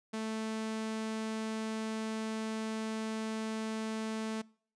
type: tone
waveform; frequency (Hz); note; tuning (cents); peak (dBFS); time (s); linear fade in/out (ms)
sawtooth; 220; A3; 0; -31; 0.13-4.42; 10
effects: noise-tail reverb RT60 0.5 s tail -24 dB re dry + resampled to 22050 Hz